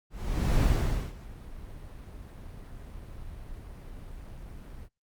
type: noise with ADSR envelope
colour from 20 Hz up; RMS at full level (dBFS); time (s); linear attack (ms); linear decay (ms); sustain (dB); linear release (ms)
brown; -22; 0.1-4.89; 530; 500; -21; 55
effects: noise-tail reverb RT60 0.1 s tail -18 dB re dry + Opus 48 kbps